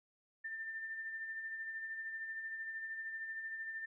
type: tone with tremolo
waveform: sine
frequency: 1791 Hz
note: A6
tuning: 30 cents sharp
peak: -39 dBFS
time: 0.44-3.86 s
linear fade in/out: 10 ms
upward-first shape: sine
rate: 13 Hz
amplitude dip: 40%
effects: none